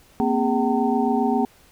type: tone cluster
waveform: sine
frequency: 233.7 / 261.2 / 410.9 / 763 / 909 Hz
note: A#3 / C4 / G#4 / G5 / A#5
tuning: +5 / -3 / -18 / -47 / -44 cents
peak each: -22 / -24 / -25 / -24 / -29 dBFS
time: 0.2-1.45 s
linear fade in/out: 0 ms
effects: pink hiss -54 dBFS RMS until 1.71 s